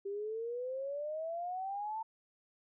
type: exponential sweep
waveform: sine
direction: up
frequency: 392 to 901 Hz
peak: -36 dBFS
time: 0.05-2.03 s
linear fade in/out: 10 ms
effects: none